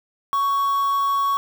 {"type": "tone with quantisation", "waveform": "triangle", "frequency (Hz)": 1114, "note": "C#6", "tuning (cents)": 8, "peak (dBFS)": -16, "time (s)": [0.33, 1.37], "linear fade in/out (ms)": 0, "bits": 6, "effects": []}